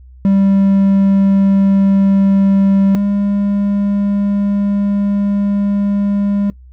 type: tone pair in turn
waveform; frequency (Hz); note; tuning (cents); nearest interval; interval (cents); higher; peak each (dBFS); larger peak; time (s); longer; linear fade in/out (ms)
triangle; 196 / 201.7; G3 / G3; 0 / +50; unison; 50; second; -6 / -10; first; 0.25-2.95 / 2.95-6.5; second; 0
effects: noise-tail reverb RT60 0.1 s tail -20 dB re dry + added 63 Hz sine -36 dBFS peak until 6.72 s